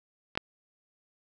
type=clicks; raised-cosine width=0.3 ms; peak=-25 / -7 dBFS; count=2; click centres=0.354 / 0.375 s; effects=none